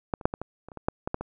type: clicks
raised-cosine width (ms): 1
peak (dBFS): -12 / -27 / -6 / -17 / -19 / -28 / -30 / -24 / -9 / -15 / -13 / -19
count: 12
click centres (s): 0.138 / 0.212 / 0.255 / 0.339 / 0.416 / 0.686 / 0.718 / 0.773 / 0.885 / 1.075 / 1.144 / 1.21
effects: none